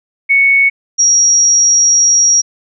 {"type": "tone pair in turn", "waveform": "sine", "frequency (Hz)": [2217, 5673], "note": ["C#7", "F8"], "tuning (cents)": [0, 26], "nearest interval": "octave + major third", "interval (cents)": 1626, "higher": "second", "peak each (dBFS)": -6, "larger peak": "neither", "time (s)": [[0.29, 0.7], [0.98, 2.42]], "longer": "second", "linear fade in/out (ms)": 20, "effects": []}